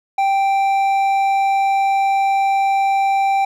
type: tone with hard clipping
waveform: sine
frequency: 784 Hz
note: G5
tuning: in tune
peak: -15 dBFS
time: 0.18-3.45 s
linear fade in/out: 5 ms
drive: 6 dB
effects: none